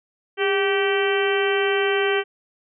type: harmonic tone with a mistuned harmonic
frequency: 387.1 Hz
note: G4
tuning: 22 cents flat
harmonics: 1 / 2 / 3 / 4 / 5 / 6 / 7 / 8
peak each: -20 / -29 / -31 / -27 / -29 / -30 / -31 / -30 dBFS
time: 0.37-2.24 s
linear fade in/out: 50 ms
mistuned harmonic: 1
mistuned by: +65 cents
effects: none